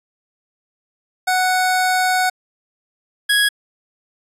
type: tone pair in turn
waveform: 25% pulse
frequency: 740 / 1661.2 Hz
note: F#5 / G#6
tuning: 0 / 0 cents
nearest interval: octave + major second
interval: 1400 cents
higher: second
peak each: -11 / -9 dBFS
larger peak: second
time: 1.27-2.3 / 3.29-3.49 s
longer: first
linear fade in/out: 10 ms
effects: resampled to 32000 Hz